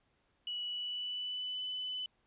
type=tone with pitch glide; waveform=sine; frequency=2937 to 3006 Hz; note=F#7 to F#7; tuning=-13 to +27 cents; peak=-36 dBFS; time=0.47-2.06 s; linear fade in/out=2 ms; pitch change=+40 cents; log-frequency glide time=0.63-1.59 s; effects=pink hiss -75 dBFS RMS until 2.26 s + resampled to 8000 Hz